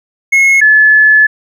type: tone pair in turn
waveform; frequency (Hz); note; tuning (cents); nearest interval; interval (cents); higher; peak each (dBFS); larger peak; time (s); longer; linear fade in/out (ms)
triangle / sine; 2171 / 1723.1; C#7 / A6; -37 / -37; major third; 400; first; -3; neither; 0.32-0.61 / 0.61-1.27; second; 10
effects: none